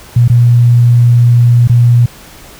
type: tone with dropouts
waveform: sine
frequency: 120 Hz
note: B2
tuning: 49 cents flat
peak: -3 dBFS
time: 0.16-2.06 s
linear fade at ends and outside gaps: 5 ms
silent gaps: 0.279-0.298 / 1.675-1.695 s
effects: pink hiss -35 dBFS RMS until 2.59 s

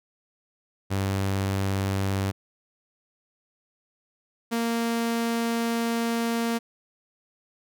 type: tone pair in turn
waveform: sawtooth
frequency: 97.4 / 231.7 Hz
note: G2 / A#3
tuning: -11 / -10 cents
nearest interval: octave + minor third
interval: 1501 cents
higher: second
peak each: -20 / -20 dBFS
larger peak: neither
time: 0.9-2.32 / 4.51-6.59 s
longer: second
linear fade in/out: 20 ms
effects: none

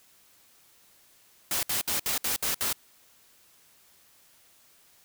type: noise bursts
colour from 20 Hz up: white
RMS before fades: -28 dBFS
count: 7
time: 1.51-2.728 s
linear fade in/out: 2 ms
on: 120 ms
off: 63 ms
effects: white hiss -60 dBFS RMS until 5.04 s

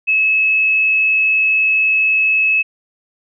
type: tone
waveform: sine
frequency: 2588 Hz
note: E7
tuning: 32 cents flat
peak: -11 dBFS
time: 0.07-2.63 s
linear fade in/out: 20 ms
effects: none

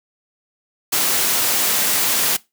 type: noise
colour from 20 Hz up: white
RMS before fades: -18 dBFS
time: 0.92-2.37 s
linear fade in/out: 10 ms
effects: noise-tail reverb RT60 0.2 s tail -20 dB re dry + high-pass 150 Hz 12 dB/octave

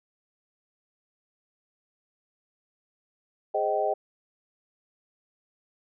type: chord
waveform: sine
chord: Ab major seventh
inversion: none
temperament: equal with one note detuned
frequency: 415.3 / 523.3 / 622.3 / 771.9 Hz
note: Ab4 / C5 / Eb5 / G5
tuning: 0 / 0 / 0 / -27 cents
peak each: -30 / -32 / -27 / -28 dBFS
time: 3.54-3.94 s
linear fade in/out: 10 ms
effects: none

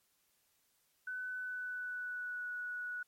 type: tone with pitch glide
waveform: sine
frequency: 1503 to 1469.5 Hz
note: F#6 to F#6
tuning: +27 to -12 cents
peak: -38 dBFS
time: 1.07-3.03 s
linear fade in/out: 5 ms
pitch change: -39 cents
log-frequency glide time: 1.3-2.49 s
effects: white hiss -75 dBFS RMS until 3.07 s + MP3 64 kbps

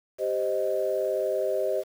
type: chord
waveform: sine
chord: C minor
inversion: second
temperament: equal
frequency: 392 / 523.3 / 622.3 Hz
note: G4 / C5 / Eb5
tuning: 0 / 0 / 0 cents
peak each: -29 / -28 / -27 dBFS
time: 0.18-1.84 s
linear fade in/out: 50 ms
effects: tanh soft clip ceiling -14 dBFS + 8-bit

